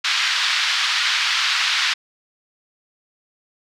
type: band-pass noise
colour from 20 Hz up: white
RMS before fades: -20 dBFS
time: 0.04-1.94 s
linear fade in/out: 10 ms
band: 1200 to 4500 Hz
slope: 24 dB/octave
effects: none